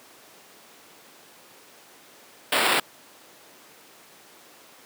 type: noise with sample-and-hold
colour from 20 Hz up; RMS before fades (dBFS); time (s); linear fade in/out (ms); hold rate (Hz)
blue; -21; 2.52-2.8; 5; 6300
effects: pink hiss -50 dBFS RMS until 4.85 s + high-pass 300 Hz 12 dB/octave